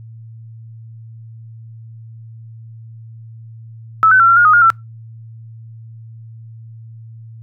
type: tone with pitch steps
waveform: sine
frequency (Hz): 1306 / 1517 / 1356 / 1369 / 1427 / 1247 / 1421 / 1344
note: E6 / F#6 / E6 / F6 / F6 / D#6 / F6 / E6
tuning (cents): -17 / +43 / +49 / -35 / +37 / +3 / +30 / +33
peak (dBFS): -6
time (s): 4.03-4.702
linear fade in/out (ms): 0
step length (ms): 84
effects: noise-tail reverb RT60 0.2 s tail -26 dB re dry + added 113 Hz sine -33 dBFS peak until 7.42 s